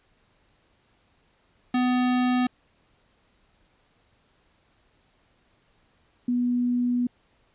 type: tone pair in turn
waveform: square / sine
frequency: 250 / 244.7 Hz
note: B3 / B3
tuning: +21 / -16 cents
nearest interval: unison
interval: 37 cents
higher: first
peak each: -21 dBFS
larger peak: neither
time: 1.74-2.47 / 6.28-7.07 s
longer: second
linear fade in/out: 5 ms
effects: pink hiss -65 dBFS RMS until 7.54 s + resampled to 8000 Hz